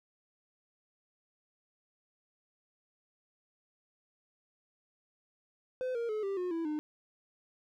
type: tone with pitch steps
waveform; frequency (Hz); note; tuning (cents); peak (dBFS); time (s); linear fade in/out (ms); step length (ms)
triangle; 510 / 467.7 / 428.9 / 393.3 / 360.6 / 330.7 / 303.2; C5 / A#4 / A4 / G4 / F#4 / E4 / D#4; -44 / +6 / -44 / +6 / -45 / +6 / -45; -30; 5.81-6.79; 0; 140
effects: none